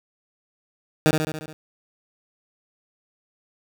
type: tone with echo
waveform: 15% pulse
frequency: 155.56 Hz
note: D#3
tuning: in tune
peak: -8 dBFS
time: 1.06-1.11 s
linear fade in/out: 0 ms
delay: 70 ms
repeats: 6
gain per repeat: -4 dB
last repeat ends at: 1.53 s
effects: none